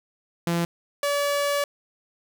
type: tone pair in turn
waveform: sawtooth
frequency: 170.3 / 572.8 Hz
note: F3 / D5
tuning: -43 / -43 cents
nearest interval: octave + major sixth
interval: 2100 cents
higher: second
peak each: -18 dBFS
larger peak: neither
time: 0.47-0.65 / 1.03-1.64 s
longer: second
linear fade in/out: 2 ms
effects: 10-bit